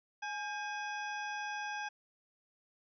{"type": "harmonic tone with a mistuned harmonic", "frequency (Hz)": 838, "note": "G#5", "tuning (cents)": 15, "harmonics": [1, 2, 3, 4, 6, 7], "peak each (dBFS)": [-40, -41, -46, -52, -54, -55], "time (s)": [0.22, 1.89], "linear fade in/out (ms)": 10, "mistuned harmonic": 2, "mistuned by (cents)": -75, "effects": []}